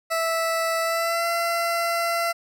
20% pulse tone with pitch glide, 657 to 679 Hz, E5 to F5, -6 to -49 cents, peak -17 dBFS, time 0.1-2.33 s, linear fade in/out 20 ms, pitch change +57 cents, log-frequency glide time 0.81-1.27 s, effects none

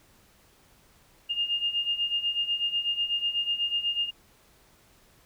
sine beating tone pair, 2820 / 2828.1 Hz, F7 / F7, +16 / +21 cents, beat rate 8.1 Hz, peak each -31 / -27 dBFS, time 1.29-4.11 s, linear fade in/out 20 ms, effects pink hiss -60 dBFS RMS until 5.25 s

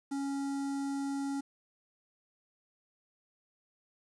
square tone with notch filter, 277.1 Hz, C#4, 1 cent flat, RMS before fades -35 dBFS, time 0.11-1.41 s, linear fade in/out 10 ms, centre 2700 Hz, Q 0.56, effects resampled to 22050 Hz + 10-bit

